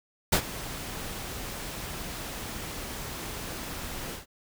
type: noise with ADSR envelope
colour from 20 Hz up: pink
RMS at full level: -20 dBFS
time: 0.32-4.26 s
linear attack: 10 ms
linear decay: 78 ms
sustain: -17 dB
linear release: 130 ms
effects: none